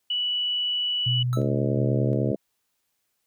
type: tone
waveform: sine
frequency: 2953 Hz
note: F#7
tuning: 4 cents flat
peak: -23 dBFS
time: 0.1-1.23 s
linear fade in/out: 5 ms
type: tone with tremolo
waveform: sine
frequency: 123.9 Hz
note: B2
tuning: 6 cents sharp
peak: -22 dBFS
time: 1.06-2.32 s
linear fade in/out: 10 ms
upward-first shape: square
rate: 1.4 Hz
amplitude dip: 25%
type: tone with exponential decay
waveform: square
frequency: 1310 Hz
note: E6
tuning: 11 cents flat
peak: -30 dBFS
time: 1.33-1.5 s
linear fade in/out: 0 ms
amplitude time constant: 36 ms
type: harmonic tone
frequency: 70 Hz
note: C#2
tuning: 18 cents sharp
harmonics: 3 / 4 / 5 / 6 / 7 / 8 / 9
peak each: -29 / -30 / -31 / -32 / -32 / -33 / -34 dBFS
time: 1.36-2.36 s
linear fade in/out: 10 ms
effects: white hiss -75 dBFS RMS until 3.26 s